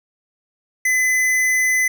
sine tone with hard clipping, 2020 Hz, B6, 39 cents sharp, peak -16 dBFS, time 0.85-1.88 s, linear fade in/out 5 ms, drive 17 dB, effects none

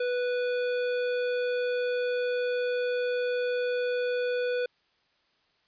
sine tone with hard clipping, 493.2 Hz, B4, 2 cents flat, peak -28 dBFS, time 0-4.66 s, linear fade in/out 5 ms, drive 15 dB, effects white hiss -69 dBFS RMS until 5.67 s + resampled to 11025 Hz

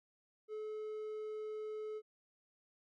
triangle tone, 429.9 Hz, A4, 40 cents flat, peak -38 dBFS, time 0.48-2.02 s, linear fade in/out 50 ms, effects MP3 48 kbps

